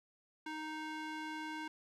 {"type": "tone with band-pass filter", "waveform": "square", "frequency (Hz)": 311.1, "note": "D#4", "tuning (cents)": 0, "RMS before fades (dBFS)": -43, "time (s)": [0.46, 1.68], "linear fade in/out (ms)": 5, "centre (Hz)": 1500, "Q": 0.74, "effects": []}